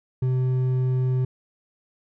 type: tone with hard clipping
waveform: sine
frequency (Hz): 128.2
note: C3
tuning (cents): -35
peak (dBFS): -21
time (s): 0.22-1.25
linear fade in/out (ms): 5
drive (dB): 5
effects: none